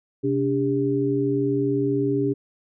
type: tone cluster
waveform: sine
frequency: 131.9 / 287.7 / 400.1 Hz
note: C3 / D4 / G4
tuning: +14 / -36 / +35 cents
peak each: -27 / -23 / -23 dBFS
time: 0.23-2.34 s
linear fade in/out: 20 ms
effects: none